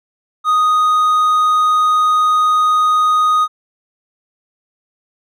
triangle tone with hard clipping, 1244 Hz, D#6, 1 cent flat, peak -11 dBFS, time 0.44-3.48 s, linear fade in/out 50 ms, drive 6 dB, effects none

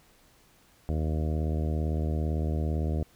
harmonic tone, 77.78 Hz, D#2, in tune, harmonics 1 / 2 / 3 / 4 / 5 / 6 / 7 / 8 / 9, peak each -27 / -33 / -37 / -39 / -41 / -43 / -44 / -45 / -46 dBFS, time 0.89-3.03 s, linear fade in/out 0 ms, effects pink hiss -61 dBFS RMS until 3.15 s

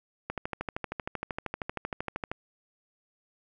click train, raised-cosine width 0.5 ms, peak -17 dBFS, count 27, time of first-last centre 0.3-2.316 s, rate 12.9 Hz, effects none

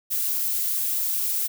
violet noise, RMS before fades -25 dBFS, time 0.1-1.48 s, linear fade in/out 20 ms, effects none

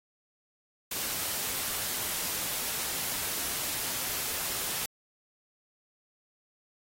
white noise, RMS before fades -33 dBFS, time 0.91-4.86 s, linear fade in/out 5 ms, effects AAC 48 kbps

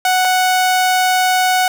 sawtooth tone pair in turn, 740 / 740 Hz, F#5 / F#5, 0 / 0 cents, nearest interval unison, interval 0 cents, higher neither, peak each -8 dBFS, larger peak neither, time 0.05-0.25 / 0.25-1.68 s, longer second, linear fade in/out 2 ms, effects none

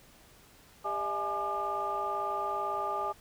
sine tone cluster, 401.1 / 607 / 665 / 841 / 1200 Hz, G4 / D#5 / E5 / G#5 / D6, +40 / -43 / +15 / +22 / +37 cents, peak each -39 / -39 / -40 / -34 / -33 dBFS, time 0.84-3.13 s, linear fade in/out 20 ms, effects tanh soft clip ceiling -22 dBFS + pink hiss -58 dBFS RMS until 3.2 s

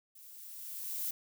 violet noise with level ramp, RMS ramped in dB -55 to -35 dBFS, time 0.15-1.11 s, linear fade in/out 5 ms, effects none

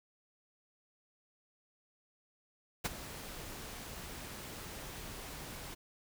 pink noise with ADSR envelope, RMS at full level -32 dBFS, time 2.84-5.75 s, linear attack 15 ms, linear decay 27 ms, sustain -14 dB, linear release 16 ms, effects none

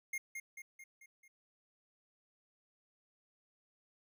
square tone with echo, 2131 Hz, C7, 31 cents sharp, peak -37 dBFS, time 0.13-0.18 s, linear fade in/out 5 ms, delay 220 ms, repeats 5, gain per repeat -5 dB, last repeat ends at 1.28 s, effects none

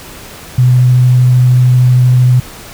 sine tone with vibrato, 125.5 Hz, B2, 28 cents sharp, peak -4 dBFS, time 0.58-2.4 s, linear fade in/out 5 ms, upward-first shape triangle, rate 13 Hz, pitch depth 10 cents each way, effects pink hiss -31 dBFS RMS until 2.73 s

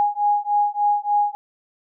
sine beating tone pair, 824 / 827.4 Hz, G#5 / G#5, -14 / -7 cents, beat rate 3.4 Hz, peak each -20 dBFS, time 0-1.35 s, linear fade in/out 0 ms, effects none

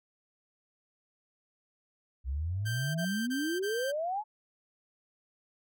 sine exponential sweep, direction up, 61.8 to 877 Hz, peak -30 dBFS, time 2.24-4.24 s, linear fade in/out 50 ms
sine tone with exponential growth, 659.3 Hz, E5, in tune, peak -35 dBFS, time 2.49-3.05 s, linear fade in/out 5 ms, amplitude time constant 120 ms
sawtooth tone bursts, 1567 Hz, G6, 1 cent flat, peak -32 dBFS, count 4, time 2.65-3.922 s, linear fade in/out 20 ms, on 300 ms, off 24 ms
effects none

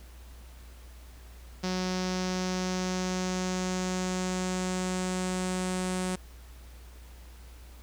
sawtooth tone with low-pass filter sweep, 184 Hz, F#3, 9 cents flat, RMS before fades -31 dBFS, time 1.63-6.16 s, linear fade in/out 10 ms, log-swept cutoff 5400 to 8700 Hz, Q 3.2, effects added 60 Hz sine -46 dBFS peak until 7.82 s + pink hiss -56 dBFS RMS until 7.82 s

